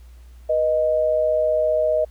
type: tone pair together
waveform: sine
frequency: 487.3 / 622.3 Hz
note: B4 / D#5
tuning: -23 / 0 cents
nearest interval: major third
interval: 423 cents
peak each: -24 / -17 dBFS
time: 0.49-2.05 s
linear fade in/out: 10 ms
effects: added 60 Hz sine -41 dBFS peak until 2.1 s + pink hiss -59 dBFS RMS until 2.1 s